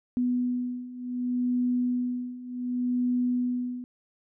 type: beating tone pair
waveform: sine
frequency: 246.9 / 247.57 Hz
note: B3 / B3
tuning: 0 / +4 cents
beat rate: 0.67 Hz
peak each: -30 / -27 dBFS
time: 0.17-3.84 s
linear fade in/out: 0 ms
effects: none